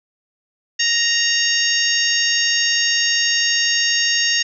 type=harmonic tone with a mistuned harmonic; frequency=932.3 Hz; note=A#5; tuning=in tune; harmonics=2 / 3 / 4 / 5 / 6 / 7; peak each=-21 / -21 / -25 / -25 / -21 / -23 dBFS; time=0.79-4.43 s; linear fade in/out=10 ms; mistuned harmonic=6; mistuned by=-34 cents; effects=none